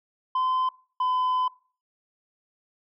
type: tone pair in turn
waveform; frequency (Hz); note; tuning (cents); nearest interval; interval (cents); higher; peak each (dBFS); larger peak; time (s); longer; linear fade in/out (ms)
sine; 1027 / 1012.3; C6 / B5; -33 / +42; unison; 25; first; -19; neither; 0.35-0.69 / 1-1.48; second; 5
effects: noise-tail reverb RT60 0.4 s tail -22 dB re dry + tanh soft clip ceiling -21 dBFS